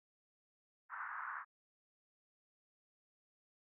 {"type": "band-pass noise", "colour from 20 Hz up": "pink", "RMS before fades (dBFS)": -45, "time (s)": [0.89, 1.45], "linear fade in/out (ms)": 50, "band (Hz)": [1000, 1700], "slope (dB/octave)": 48, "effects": []}